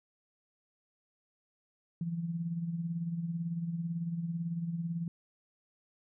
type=tone with tremolo; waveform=sine; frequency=168.4 Hz; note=E3; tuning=37 cents sharp; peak=-30 dBFS; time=2.01-5.08 s; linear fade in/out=2 ms; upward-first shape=sine; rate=18 Hz; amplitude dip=55%; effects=none